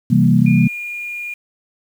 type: chord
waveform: sine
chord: C dominant seventh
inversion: none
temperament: equal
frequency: 130.81 / 164.81 / 196 / 233.1 Hz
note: C3 / E3 / G3 / Bb3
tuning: 0 / 0 / 0 / 0 cents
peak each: -15 dBFS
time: 0.1-0.68 s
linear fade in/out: 10 ms
type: tone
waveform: sine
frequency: 2423 Hz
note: D#7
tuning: 47 cents flat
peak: -24 dBFS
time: 0.46-1.34 s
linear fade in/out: 5 ms
effects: 7-bit